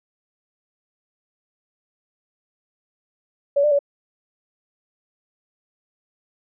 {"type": "tone with pitch steps", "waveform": "sine", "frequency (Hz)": [566, 595, 568], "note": ["C#5", "D5", "C#5"], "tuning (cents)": [36, 22, 42], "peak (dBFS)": -14, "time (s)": [3.56, 3.791], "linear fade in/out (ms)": 10, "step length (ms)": 77, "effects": []}